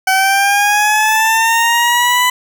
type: linear sweep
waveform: 20% pulse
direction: up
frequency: 756 to 1000 Hz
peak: -5 dBFS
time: 0.07-2.3 s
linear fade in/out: 5 ms
effects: none